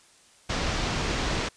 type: low-pass noise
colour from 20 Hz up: pink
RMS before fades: -28 dBFS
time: 0.49-1.49 s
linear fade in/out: 10 ms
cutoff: 6200 Hz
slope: 24 dB/octave
effects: white hiss -57 dBFS RMS until 1.56 s + resampled to 22050 Hz